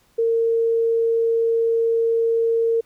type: tone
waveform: sine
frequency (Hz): 457.9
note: A#4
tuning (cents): -31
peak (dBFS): -16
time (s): 0.18-2.81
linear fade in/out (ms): 10
effects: pink hiss -60 dBFS RMS until 2.85 s